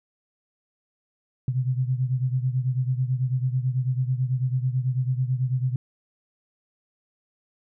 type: beating tone pair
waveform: sine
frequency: 125.9 / 135 Hz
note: B2 / C#3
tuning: +34 / -45 cents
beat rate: 9.1 Hz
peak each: -23 / -27 dBFS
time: 1.48-5.76 s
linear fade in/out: 2 ms
effects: none